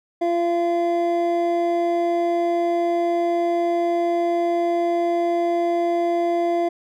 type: tone pair together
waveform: triangle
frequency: 344.1 / 684 Hz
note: F4 / F5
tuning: -26 / -36 cents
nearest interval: octave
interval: 1190 cents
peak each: -19 dBFS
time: 0.21-6.69 s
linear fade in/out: 10 ms
effects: none